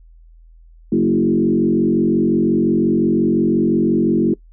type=tone with frequency modulation; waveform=sine; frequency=279.4 Hz; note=C#4; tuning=14 cents sharp; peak=-12 dBFS; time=0.92-4.34 s; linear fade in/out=5 ms; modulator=45.7 Hz; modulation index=2.1; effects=noise-tail reverb RT60 0.1 s tail -22 dB re dry + added 41 Hz sine -42 dBFS peak until 4.52 s